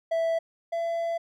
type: tone pair in turn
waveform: triangle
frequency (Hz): 659.3 / 672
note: E5 / E5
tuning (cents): 0 / +33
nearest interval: unison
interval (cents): 33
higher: second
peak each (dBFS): -21 / -24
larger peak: first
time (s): 0.11-0.39 / 0.72-1.18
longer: second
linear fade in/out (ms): 10
effects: none